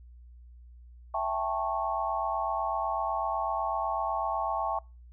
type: chord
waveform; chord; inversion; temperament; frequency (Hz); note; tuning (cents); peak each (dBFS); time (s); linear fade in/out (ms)
sine; A dominant seventh; second; just; 660 / 792 / 880 / 1100; E5 / G5 / A5 / C#6; +2 / +18 / 0 / -14; -33; 1.14-4.79; 5
effects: noise-tail reverb RT60 0.3 s tail -26 dB re dry + added 60 Hz sine -48 dBFS peak until 5.12 s